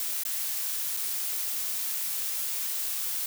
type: noise with dropouts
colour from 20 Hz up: blue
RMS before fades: -31 dBFS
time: 0-3.26 s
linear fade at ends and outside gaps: 1 ms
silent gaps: 0.235-0.251 / 0.967-0.971 s
effects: none